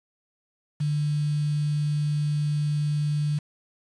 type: tone with quantisation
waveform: sine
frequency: 148.4 Hz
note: D3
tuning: 18 cents sharp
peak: -22 dBFS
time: 0.8-3.39 s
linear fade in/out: 10 ms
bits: 7
effects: resampled to 22050 Hz